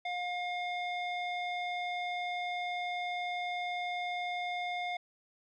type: tone with low-pass filter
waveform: square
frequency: 713 Hz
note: F5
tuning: 36 cents sharp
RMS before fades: -36 dBFS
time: 0.05-4.97 s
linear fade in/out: 5 ms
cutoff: 2900 Hz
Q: 5.7
effects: none